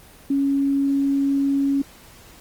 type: tone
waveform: sine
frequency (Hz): 277.2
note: C#4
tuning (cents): 0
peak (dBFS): -17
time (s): 0.3-1.82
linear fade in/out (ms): 5
effects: pink hiss -47 dBFS RMS until 2.4 s + Opus 24 kbps

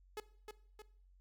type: tone with echo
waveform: sawtooth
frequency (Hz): 425.6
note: G#4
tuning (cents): +42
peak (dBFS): -37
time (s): 0.17-0.2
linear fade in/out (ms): 2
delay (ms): 310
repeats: 2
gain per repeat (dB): -5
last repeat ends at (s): 0.82
effects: noise-tail reverb RT60 0.6 s tail -19 dB re dry + added 46 Hz sine -62 dBFS peak until 1.2 s

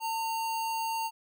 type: tone with sample-and-hold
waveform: sine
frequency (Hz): 902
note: A5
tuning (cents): +43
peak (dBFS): -29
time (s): 0-1.11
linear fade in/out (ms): 50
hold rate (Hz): 3675
effects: none

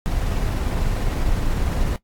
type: noise with tremolo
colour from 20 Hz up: brown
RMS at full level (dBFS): -20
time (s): 0.06-1.96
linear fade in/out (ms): 0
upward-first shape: sine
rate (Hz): 20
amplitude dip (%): 25
effects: noise-tail reverb RT60 0.1 s tail -17 dB re dry + AAC 64 kbps

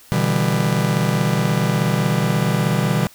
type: chord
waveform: 45% pulse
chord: E minor seventh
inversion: second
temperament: just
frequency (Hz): 123.61 / 148.33 / 164.81 / 197.78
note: B2 / D3 / E3 / G3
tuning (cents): +2 / +18 / 0 / +16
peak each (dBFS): -22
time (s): 0.12-3.07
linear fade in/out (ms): 0
effects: white hiss -47 dBFS RMS until 3.14 s

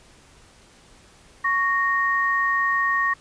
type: tone pair together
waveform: sine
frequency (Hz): 1112 / 1857.9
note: C#6 / A#6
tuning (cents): +5 / -6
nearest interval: major sixth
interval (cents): 889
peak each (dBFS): -22 / -21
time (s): 1.44-3.14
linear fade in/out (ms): 10
effects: pink hiss -52 dBFS RMS until 3.2 s + resampled to 22050 Hz

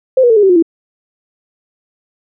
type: tone with pitch steps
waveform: sine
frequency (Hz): 520 / 482.4 / 447.5 / 415.1 / 385.1 / 357.2 / 331.4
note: C5 / B4 / A4 / G#4 / G4 / F4 / E4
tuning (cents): -11 / -41 / +29 / -1 / -31 / +39 / +9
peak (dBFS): -5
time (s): 0.17-0.625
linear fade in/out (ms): 5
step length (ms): 65
effects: none

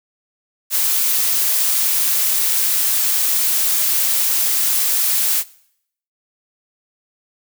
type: noise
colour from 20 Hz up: blue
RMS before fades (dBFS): -17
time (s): 0.7-5.44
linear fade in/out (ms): 50
effects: noise-tail reverb RT60 0.7 s tail -21 dB re dry

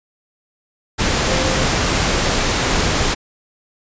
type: tone in noise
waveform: sine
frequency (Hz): 523.3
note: C5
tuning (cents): 0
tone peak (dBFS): -24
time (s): 1.27-1.67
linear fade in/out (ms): 20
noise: pink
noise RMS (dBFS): -17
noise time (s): 0.98-3.15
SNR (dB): -10
effects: resampled to 16000 Hz

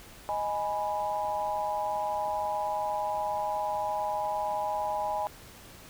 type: chord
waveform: sine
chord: G# minor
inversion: second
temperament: equal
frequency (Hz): 622.3 / 830.6 / 987.8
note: D#5 / G#5 / B5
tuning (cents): 0 / 0 / 0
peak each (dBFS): -34 / -30 / -35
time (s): 0.29-5.27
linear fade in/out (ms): 0
effects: pink hiss -50 dBFS RMS until 5.89 s

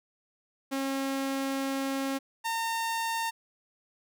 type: tone pair in turn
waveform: sawtooth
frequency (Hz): 271.1 / 911.9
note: C#4 / A#5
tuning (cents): -38 / -38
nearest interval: octave + major sixth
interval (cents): 2100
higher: second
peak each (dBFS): -25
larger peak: neither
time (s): 0.71-2.19 / 2.44-3.31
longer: first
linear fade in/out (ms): 20
effects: none

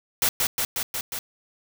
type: noise with echo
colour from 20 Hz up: white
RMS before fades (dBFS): -21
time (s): 0.22-0.29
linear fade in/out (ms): 2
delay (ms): 180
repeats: 5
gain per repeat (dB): -2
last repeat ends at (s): 1.19
effects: none

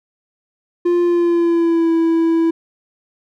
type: tone with pitch glide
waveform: triangle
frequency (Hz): 349.2 to 329.6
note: F4 to E4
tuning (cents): 0 to 0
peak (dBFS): -10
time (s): 0.85-2.51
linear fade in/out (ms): 10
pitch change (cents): -100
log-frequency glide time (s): 1.03-1.92
effects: none

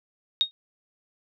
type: tone with exponential decay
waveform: sine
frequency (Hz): 3729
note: A#7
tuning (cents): 0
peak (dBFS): -14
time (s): 0.41-0.51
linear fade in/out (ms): 0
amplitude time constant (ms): 20
effects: none

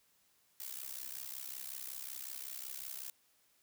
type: noise with amplitude modulation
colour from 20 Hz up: blue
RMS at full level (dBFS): -41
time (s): 0.6-3.1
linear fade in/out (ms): 2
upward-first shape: sine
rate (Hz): 65.4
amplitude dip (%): 90
effects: white hiss -72 dBFS RMS until 3.62 s

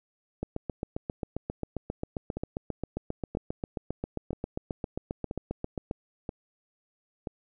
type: two click trains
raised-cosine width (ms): 2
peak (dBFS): -20 / -18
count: 6 / 42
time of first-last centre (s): 2.37-7.272 / 0.43-5.911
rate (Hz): 1.02 / 7.48
effects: none

